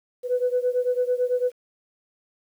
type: beating tone pair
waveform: sine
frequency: 493.9 / 502.9 Hz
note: B4 / B4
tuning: 0 / +31 cents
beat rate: 9 Hz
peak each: -22 / -24 dBFS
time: 0.23-1.52 s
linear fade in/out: 50 ms
effects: tanh soft clip ceiling -13 dBFS + 9-bit